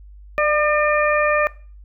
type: harmonic tone with a mistuned harmonic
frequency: 602 Hz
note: D5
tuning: 43 cents sharp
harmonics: 1 / 2 / 3 / 4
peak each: -18 / -21 / -23 / -24 dBFS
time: 0.38-1.47 s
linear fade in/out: 0 ms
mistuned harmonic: 1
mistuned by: -16 cents
effects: noise-tail reverb RT60 0.4 s tail -20 dB re dry + added 50 Hz sine -39 dBFS peak until 1.84 s